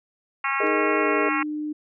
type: harmonic tone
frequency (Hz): 273.1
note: C#4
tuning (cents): -26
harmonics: 3 / 4 / 5 / 6 / 7 / 8 / 9 / 10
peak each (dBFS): -33 / -27 / -29 / -34 / -30 / -30 / -33 / -34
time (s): 0.44-1.43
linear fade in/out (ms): 5
type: chord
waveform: sine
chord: Ab suspended second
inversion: none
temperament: equal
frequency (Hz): 415.3 / 466.2 / 622.3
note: Ab4 / Bb4 / Eb5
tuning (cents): 0 / 0 / 0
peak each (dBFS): -25 / -29 / -29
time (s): 0.6-1.29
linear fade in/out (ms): 5
type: tone with pitch glide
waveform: sine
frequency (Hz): 311.1 to 301.7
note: D#4 to D4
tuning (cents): 0 to +47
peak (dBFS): -26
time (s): 0.63-1.73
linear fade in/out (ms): 10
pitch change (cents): -53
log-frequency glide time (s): 1-1.08
type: click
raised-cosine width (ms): 0.2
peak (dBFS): -33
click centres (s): 0.67
effects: none